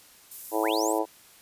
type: high-pass noise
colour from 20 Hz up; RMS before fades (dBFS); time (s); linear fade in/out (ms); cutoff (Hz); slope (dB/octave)
white; -39; 0.31-0.99; 5; 11000; 12
type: harmonic tone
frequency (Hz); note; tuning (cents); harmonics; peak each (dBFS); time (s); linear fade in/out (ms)
109.1; A2; -14; 3 / 4 / 5 / 6 / 7 / 8 / 9; -29 / -30 / -31 / -32 / -32 / -33 / -34; 0.51-1.06; 50
type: linear sweep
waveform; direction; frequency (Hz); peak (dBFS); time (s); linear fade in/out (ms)
sine; up; 740 to 8430; -31; 0.62-0.93; 10
effects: white hiss -54 dBFS RMS until 1.41 s + resampled to 32000 Hz